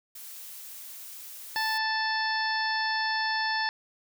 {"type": "noise", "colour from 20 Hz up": "blue", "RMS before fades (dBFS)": -43, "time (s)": [0.15, 1.78], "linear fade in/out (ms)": 5}
{"type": "harmonic tone", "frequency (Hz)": 880, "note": "A5", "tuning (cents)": 0, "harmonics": [1, 2, 3, 4, 5, 6], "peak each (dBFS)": [-30, -29, -41, -41, -35, -36], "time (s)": [1.56, 3.69], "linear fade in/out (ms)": 0}
{"effects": []}